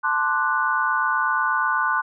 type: chord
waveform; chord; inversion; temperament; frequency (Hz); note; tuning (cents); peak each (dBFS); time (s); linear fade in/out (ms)
sine; D dominant seventh; second; equal; 880 / 1046.5 / 1174.7 / 1480; A5 / C6 / D6 / F#6; 0 / 0 / 0 / 0; -27 / -24 / -26 / -22; 0.03-2.02; 20
effects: none